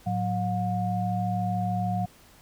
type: tone cluster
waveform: sine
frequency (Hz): 109.4 / 182.9 / 718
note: A2 / F#3 / F5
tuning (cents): -9 / -20 / +48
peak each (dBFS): -29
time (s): 0.06-2.06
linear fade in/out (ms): 10
effects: pink hiss -55 dBFS RMS until 2.41 s